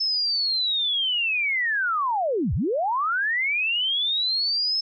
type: linear two-way sweep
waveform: sine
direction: down then up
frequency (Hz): 5274 to 59.7 to 5274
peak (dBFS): -21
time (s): 0-4.81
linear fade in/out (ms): 10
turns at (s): 2.54
effects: none